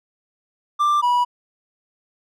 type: tone pair in turn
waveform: triangle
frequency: 1182 / 974.8 Hz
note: D6 / B5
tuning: +11 / -23 cents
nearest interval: minor third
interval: 334 cents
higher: first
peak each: -13 dBFS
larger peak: neither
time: 0.79-1.02 / 1.02-1.25 s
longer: neither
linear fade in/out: 20 ms
effects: none